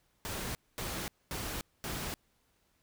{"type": "noise bursts", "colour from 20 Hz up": "pink", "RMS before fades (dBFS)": -38, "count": 4, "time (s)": [0.25, 2.14], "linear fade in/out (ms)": 0, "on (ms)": 300, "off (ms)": 230, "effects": ["pink hiss -73 dBFS RMS until 2.82 s"]}